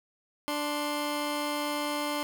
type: tone pair together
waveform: 15% pulse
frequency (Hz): 293.7 / 1050.3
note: D4 / C6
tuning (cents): 0 / +6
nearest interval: octave + minor seventh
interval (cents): 2206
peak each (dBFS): -24 / -29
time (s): 0.48-2.23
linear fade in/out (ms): 0
effects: none